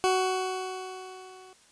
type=tone with level ramp; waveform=20% pulse; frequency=372.9 Hz; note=F#4; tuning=14 cents sharp; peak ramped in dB=-16 to -44 dBFS; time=0.04-1.53 s; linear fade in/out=0 ms; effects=white hiss -59 dBFS RMS until 1.71 s + resampled to 22050 Hz